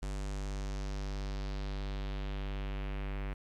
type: tone with low-pass filter sweep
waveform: square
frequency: 49.26 Hz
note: G1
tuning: 9 cents sharp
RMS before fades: -37 dBFS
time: 0.02-3.34 s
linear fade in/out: 10 ms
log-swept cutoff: 8300 to 2300 Hz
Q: 1.9
effects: 11-bit